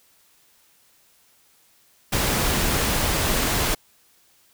pink noise, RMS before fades -22 dBFS, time 2.12-3.75 s, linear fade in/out 10 ms, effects white hiss -59 dBFS RMS until 4.53 s

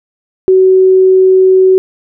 sine tone, 375.9 Hz, F#4, 27 cents sharp, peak -3 dBFS, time 0.48-1.78 s, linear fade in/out 0 ms, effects none

